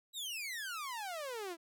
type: exponential sweep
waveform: sawtooth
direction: down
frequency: 3951 to 321.6 Hz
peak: -36 dBFS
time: 0.13-1.57 s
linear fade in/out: 50 ms
effects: none